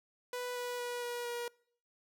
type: tone with pitch steps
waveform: sawtooth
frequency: 493.9 / 489.9 / 486 / 482.1 / 478.2 Hz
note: B4 / B4 / B4 / B4 / A#4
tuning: 0 / -14 / -28 / -42 / +44 cents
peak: -33 dBFS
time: 0.33-1.48 s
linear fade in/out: 2 ms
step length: 230 ms
effects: noise-tail reverb RT60 0.6 s tail -25 dB re dry